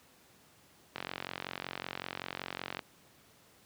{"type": "click train", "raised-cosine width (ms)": 0.3, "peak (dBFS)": -20, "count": 84, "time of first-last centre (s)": [0.96, 2.792], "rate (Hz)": 45.3, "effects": ["pink hiss -62 dBFS RMS until 3.65 s", "high-pass 100 Hz 12 dB/octave"]}